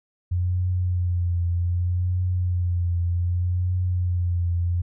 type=tone with vibrato; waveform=sine; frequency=88.7 Hz; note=F2; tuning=27 cents sharp; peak=-20 dBFS; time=0.31-4.82 s; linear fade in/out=10 ms; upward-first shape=triangle; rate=0.65 Hz; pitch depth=47 cents each way; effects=none